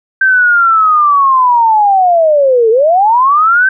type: linear two-way sweep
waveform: sine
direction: down then up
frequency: 1568 to 432.5 to 1568 Hz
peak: -5 dBFS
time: 0.21-3.69 s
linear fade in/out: 5 ms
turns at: 2.7 s
effects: none